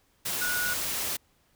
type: tone in noise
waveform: sine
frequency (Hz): 1459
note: F#6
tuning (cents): -25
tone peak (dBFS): -28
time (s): 0.41-0.74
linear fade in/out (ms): 10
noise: white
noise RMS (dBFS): -31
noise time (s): 0.25-1.17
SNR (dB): 0
effects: pink hiss -67 dBFS RMS until 1.55 s

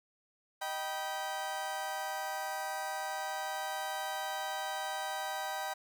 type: chord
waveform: 30% pulse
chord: Eb augmented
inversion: none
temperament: just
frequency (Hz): 622.3 / 777.8 / 972.3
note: Eb5 / G5 / B5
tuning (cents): 0 / -14 / -27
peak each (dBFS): -40 / -35 / -39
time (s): 0.61-5.74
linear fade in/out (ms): 10
effects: 11-bit

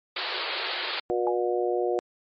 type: band-pass noise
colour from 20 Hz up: white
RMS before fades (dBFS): -31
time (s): 0.16-1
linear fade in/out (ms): 5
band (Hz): 330 to 4600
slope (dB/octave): 96
type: harmonic tone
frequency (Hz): 120.3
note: B2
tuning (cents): -45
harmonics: 3 / 4 / 5 / 6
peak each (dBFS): -26 / -28 / -32 / -31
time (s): 1.1-1.99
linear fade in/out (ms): 0
type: tone with exponential decay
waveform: sine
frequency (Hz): 830.6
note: G#5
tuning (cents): 0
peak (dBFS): -22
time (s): 1.27-1.41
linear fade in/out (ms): 1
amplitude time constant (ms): 30
effects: MP3 32 kbps

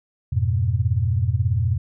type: chord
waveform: sine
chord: F diminished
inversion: none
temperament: equal with one note detuned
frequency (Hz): 87.31 / 103.83 / 122.26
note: F2 / Ab2 / Cb3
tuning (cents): 0 / 0 / -17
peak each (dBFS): -22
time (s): 0.32-1.78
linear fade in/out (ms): 10
effects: none

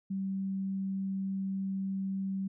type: tone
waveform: sine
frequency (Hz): 193.1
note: G3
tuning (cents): -26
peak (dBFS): -31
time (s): 0.1-2.48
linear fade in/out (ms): 10
effects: none

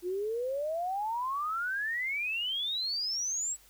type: exponential sweep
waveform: sine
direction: up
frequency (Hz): 345.5 to 7902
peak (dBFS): -30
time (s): 0.02-3.57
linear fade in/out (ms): 50
effects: added 50 Hz sine -65 dBFS peak until 3.69 s + white hiss -60 dBFS RMS until 3.69 s

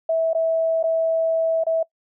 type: tone with dropouts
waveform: sine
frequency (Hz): 652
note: E5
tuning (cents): -19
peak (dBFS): -17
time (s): 0.09-1.83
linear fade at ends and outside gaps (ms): 5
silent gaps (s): 0.333-0.348 / 0.829-0.838 / 1.638-1.666
effects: noise-tail reverb RT60 0.1 s tail -23 dB re dry

